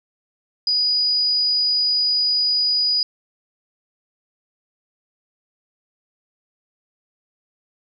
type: tone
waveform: sine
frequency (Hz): 4925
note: D#8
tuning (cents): -19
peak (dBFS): -16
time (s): 0.67-3.03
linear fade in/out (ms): 2
effects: none